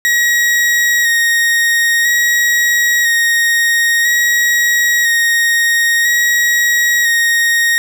40% pulse tone with vibrato, 1884 Hz, A#6, 18 cents sharp, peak -9 dBFS, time 0.05-7.78 s, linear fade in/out 0 ms, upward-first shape square, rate 0.5 Hz, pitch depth 17 cents each way, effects none

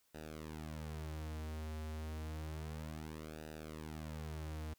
sawtooth tone with flanger, 77.78 Hz, D#2, in tune, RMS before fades -45 dBFS, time 0.14-4.74 s, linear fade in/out 10 ms, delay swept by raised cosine 0.91 to 6.31 ms, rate 0.3 Hz, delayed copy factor -1, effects white hiss -75 dBFS RMS until 4.78 s

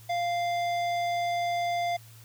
triangle tone with hard clipping, 696 Hz, F5, 6 cents flat, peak -28 dBFS, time 0.09-1.97 s, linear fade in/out 10 ms, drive 17 dB, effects added 113 Hz sine -49 dBFS peak until 2.24 s + white hiss -55 dBFS RMS until 2.24 s

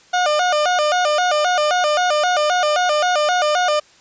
30% pulse tone with vibrato, 659 Hz, E5, 1 cent flat, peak -12 dBFS, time 0.13-3.8 s, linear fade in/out 10 ms, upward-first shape square, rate 3.8 Hz, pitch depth 160 cents each way, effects white hiss -50 dBFS RMS until 4 s + resampled to 16000 Hz

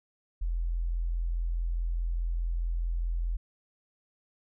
sine tone, 42.39 Hz, E1, 49 cents sharp, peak -27 dBFS, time 0.41-3.37 s, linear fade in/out 10 ms, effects none

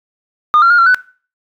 sine tone with pitch steps, 1219 / 1373 / 1425 / 1366 / 1496 Hz, D#6 / F6 / F6 / F6 / F#6, -36 / -30 / +34 / -39 / +19 cents, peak -4 dBFS, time 0.54-0.945 s, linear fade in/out 0 ms, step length 81 ms, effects noise-tail reverb RT60 0.4 s tail -21 dB re dry + tanh soft clip ceiling -3 dBFS

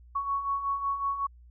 sine beating tone pair, 1108.7 / 1114.1 Hz, C#6 / C#6, 0 / +8 cents, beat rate 5.4 Hz, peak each -35 / -28 dBFS, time 0.15-1.27 s, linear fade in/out 10 ms, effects added 60 Hz sine -50 dBFS peak until 1.5 s

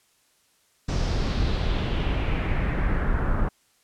brown noise with low-pass filter sweep, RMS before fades -24 dBFS, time 0.88-3.49 s, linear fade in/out 10 ms, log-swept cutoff 5900 to 1300 Hz, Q 2.5, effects white hiss -64 dBFS RMS until 3.83 s + low-pass 11000 Hz 12 dB/octave

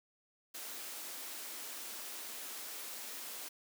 white high-pass noise, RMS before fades -45 dBFS, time 0.54-3.49 s, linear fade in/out 10 ms, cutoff 220 Hz, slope 48 dB/octave, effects none

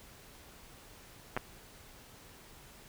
clicks, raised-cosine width 0.5 ms, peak -18 dBFS, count 2, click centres 1.366 / 1.374 s, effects pink hiss -55 dBFS RMS until 2.88 s

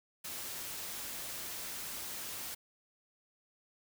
white noise, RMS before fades -42 dBFS, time 0.24-2.55 s, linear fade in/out 10 ms, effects none

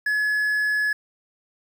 triangle tone, 1700 Hz, G#6, 40 cents sharp, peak -18 dBFS, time 0.06-0.93 s, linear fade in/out 5 ms, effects 8-bit

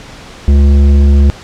sine tone with tanh clipping, 70.5 Hz, C#2, 30 cents sharp, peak -5 dBFS, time 0.48-1.3 s, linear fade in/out 0 ms, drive 11 dB, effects pink hiss -32 dBFS RMS until 1.43 s + low-pass 6000 Hz 12 dB/octave

